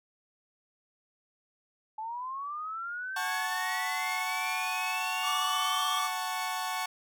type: linear sweep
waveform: sine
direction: up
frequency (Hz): 857 to 3255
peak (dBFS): -34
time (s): 1.98-5.99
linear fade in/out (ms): 5
type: chord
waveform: sawtooth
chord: F# minor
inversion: none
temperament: equal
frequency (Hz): 740 / 880 / 1108.7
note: F#5 / A5 / C#6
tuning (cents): 0 / 0 / 0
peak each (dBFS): -32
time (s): 3.16-6.86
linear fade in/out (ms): 5
type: tone with vibrato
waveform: square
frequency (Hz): 1159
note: D6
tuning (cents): -23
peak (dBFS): -31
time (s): 5.22-6.1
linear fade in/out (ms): 50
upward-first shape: sine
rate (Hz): 16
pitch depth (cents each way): 30
effects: none